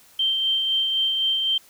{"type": "tone with tremolo", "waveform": "sine", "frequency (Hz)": 3136, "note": "G7", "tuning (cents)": 0, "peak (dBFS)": -18, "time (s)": [0.19, 1.58], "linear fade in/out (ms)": 5, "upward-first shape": "sine", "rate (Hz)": 3.9, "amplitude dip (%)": 30, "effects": ["white hiss -53 dBFS RMS until 1.69 s"]}